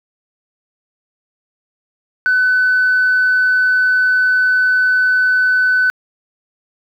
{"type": "tone", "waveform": "sine", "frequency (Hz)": 1505, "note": "F#6", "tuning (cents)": 29, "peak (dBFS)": -9, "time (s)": [2.26, 5.9], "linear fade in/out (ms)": 0, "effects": ["tanh soft clip ceiling -7 dBFS", "8-bit"]}